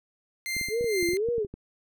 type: tone with tremolo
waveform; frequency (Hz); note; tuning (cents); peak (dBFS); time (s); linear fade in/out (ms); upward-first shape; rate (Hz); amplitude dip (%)
sawtooth; 2093; C7; 0; -24; 0.46-1.17; 0; sine; 2.2; 80
type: clicks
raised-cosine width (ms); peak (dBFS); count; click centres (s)
3; -26; 12; 0.566 / 0.613 / 0.686 / 0.81 / 0.843 / 1.028 / 1.088 / 1.134 / 1.287 / 1.382 / 1.448 / 1.54
type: tone with vibrato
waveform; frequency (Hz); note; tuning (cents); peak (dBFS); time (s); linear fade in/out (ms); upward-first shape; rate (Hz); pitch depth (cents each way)
sine; 405.2; G#4; -43; -24; 0.69-1.47; 50; sine; 2; 290
effects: none

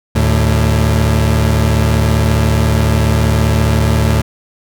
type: tone pair together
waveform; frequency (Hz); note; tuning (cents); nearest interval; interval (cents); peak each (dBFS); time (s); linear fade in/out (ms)
30% pulse; 75.38 / 110; D2 / A2; +46 / 0; perfect fifth; 654; -10; 0.15-4.22; 10
effects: none

